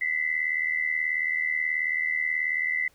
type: tone pair together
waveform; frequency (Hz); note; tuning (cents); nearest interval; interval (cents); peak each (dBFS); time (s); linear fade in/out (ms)
sine; 1975.5 / 2054; B6 / C7; 0 / -33; minor second; 67; -27; 0.01-2.88; 5
effects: pink hiss -62 dBFS RMS until 2.94 s